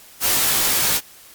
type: noise with comb filter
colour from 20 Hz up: white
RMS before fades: -18 dBFS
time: 0.2-1.01 s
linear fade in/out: 50 ms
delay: 17 ms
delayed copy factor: -1
effects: white hiss -45 dBFS RMS until 1.34 s + MP3 96 kbps